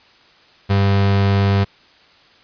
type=tone; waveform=35% pulse; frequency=99 Hz; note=G2; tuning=18 cents sharp; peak=-11 dBFS; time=0.69-1.65 s; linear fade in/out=20 ms; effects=white hiss -50 dBFS RMS until 2.43 s + resampled to 11025 Hz